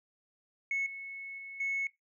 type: tone with level steps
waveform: sine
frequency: 2198 Hz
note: C#7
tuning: 15 cents flat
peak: -28 / -40 / -42 / -29 dBFS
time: 0.71-1.87 s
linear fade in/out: 2 ms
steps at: 0.86 / 1.38 / 1.6 s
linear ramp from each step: 5 ms
effects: noise-tail reverb RT60 0.2 s tail -23 dB re dry + tanh soft clip ceiling -26 dBFS